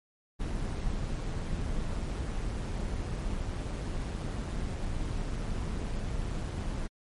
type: noise with amplitude modulation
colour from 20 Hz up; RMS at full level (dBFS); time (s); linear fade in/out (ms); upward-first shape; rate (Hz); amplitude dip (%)
brown; -31; 0.39-6.88; 20; sine; 174; 45
effects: MP3 48 kbps